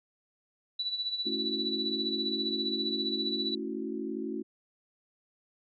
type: tone with tremolo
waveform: sine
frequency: 3951 Hz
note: B7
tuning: in tune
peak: -28 dBFS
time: 0.79-3.55 s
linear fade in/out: 5 ms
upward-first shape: sine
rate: 15 Hz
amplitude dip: 65%
type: chord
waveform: sine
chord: F# minor seventh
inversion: first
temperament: equal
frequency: 220 / 277.2 / 329.6 / 370 Hz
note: A3 / C#4 / E4 / F#4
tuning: 0 / 0 / 0 / 0 cents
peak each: -38 dBFS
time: 1.25-4.43 s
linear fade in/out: 20 ms
effects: none